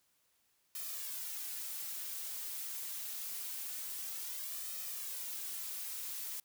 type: noise with flanger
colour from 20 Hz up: blue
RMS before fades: -42 dBFS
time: 0.75-6.4 s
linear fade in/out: 2 ms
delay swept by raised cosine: 1.6 to 5.1 ms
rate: 0.25 Hz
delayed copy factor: +0.55
effects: white hiss -75 dBFS RMS until 6.44 s